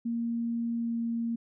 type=tone with pitch glide; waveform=sine; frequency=233.1 to 231.8 Hz; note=A#3 to A#3; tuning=0 to -10 cents; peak=-28 dBFS; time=0.05-1.36 s; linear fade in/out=10 ms; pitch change=-10 cents; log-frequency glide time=0.77-0.95 s; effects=none